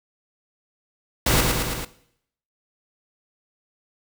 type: noise with echo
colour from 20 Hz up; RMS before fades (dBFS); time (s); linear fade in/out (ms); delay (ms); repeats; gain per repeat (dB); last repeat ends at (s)
pink; -19; 1.26-1.41; 5; 110; 4; -3; 1.85
effects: noise-tail reverb RT60 0.7 s tail -17 dB re dry